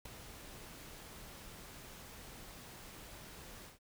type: noise with ADSR envelope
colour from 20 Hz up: pink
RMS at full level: -44 dBFS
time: 0.05-3.79 s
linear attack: 7 ms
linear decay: 4 ms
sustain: -8 dB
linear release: 140 ms
effects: none